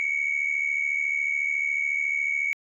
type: tone pair together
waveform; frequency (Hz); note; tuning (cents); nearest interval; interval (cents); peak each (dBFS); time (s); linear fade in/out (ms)
sine; 2202 / 2276; C#7 / C#7; -12 / +45; minor second; 57; -25; 0-2.53; 0
effects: tanh soft clip ceiling -18 dBFS